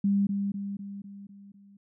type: tone with echo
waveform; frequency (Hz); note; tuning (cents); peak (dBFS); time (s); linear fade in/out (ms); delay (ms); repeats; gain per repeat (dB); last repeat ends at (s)
sine; 199.6; G3; +32; -21; 0.04-0.27; 5; 250; 6; -5; 1.77
effects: none